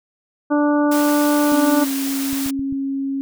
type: harmonic tone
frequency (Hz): 293.7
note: D4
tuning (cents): 0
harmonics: 1 / 2 / 3 / 4 / 5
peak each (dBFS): -15 / -21 / -25 / -27 / -29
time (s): 0.5-1.85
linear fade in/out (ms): 20
type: high-pass noise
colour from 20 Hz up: white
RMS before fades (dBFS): -28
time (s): 0.91-2.51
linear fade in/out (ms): 10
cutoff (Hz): 320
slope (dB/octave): 48
type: tone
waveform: sine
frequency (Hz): 273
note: C#4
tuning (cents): -26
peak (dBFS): -20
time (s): 1.52-3.21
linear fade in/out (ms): 0
type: click train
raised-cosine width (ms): 5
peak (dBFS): -23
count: 4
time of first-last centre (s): 2.33-2.725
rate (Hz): 7.59
effects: none